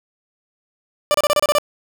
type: tone bursts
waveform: 30% pulse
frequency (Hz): 590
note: D5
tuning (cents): +8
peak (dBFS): -10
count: 8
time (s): 1.11-1.584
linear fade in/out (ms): 0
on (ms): 33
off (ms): 30
effects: none